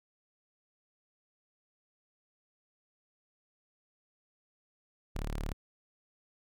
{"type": "tone", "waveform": "sawtooth", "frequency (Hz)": 36.71, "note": "D1", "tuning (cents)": 0, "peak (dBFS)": -30, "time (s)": [5.15, 5.53], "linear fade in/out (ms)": 10, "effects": []}